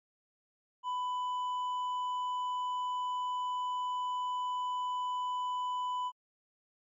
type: tone with hard clipping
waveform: sine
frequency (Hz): 997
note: B5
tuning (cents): +16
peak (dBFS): -33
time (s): 0.83-6.12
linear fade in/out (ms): 50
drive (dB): 4
effects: MP3 32 kbps